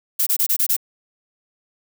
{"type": "noise bursts", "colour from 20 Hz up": "violet", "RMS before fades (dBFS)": -18, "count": 6, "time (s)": [0.19, 0.766], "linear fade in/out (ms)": 10, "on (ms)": 76, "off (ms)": 24, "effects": []}